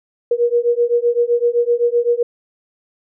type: beating tone pair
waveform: sine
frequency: 473 / 480.8 Hz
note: A#4 / B4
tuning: +25 / -46 cents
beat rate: 7.8 Hz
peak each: -16 dBFS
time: 0.31-2.23 s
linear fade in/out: 5 ms
effects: none